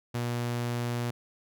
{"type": "tone", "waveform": "sawtooth", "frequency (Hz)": 120, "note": "B2", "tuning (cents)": -49, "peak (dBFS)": -25, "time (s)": [0.14, 1.11], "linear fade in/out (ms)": 10, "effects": []}